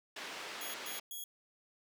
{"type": "band-pass noise", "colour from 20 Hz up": "white", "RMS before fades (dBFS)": -45, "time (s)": [0.16, 1], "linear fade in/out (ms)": 5, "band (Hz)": [300, 3400], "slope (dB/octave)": 12}
{"type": "tone bursts", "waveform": "5% pulse", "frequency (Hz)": 3324, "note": "G#7", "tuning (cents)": 1, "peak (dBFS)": -33, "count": 3, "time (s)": [0.61, 1.24], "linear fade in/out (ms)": 2, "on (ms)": 130, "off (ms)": 120}
{"effects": []}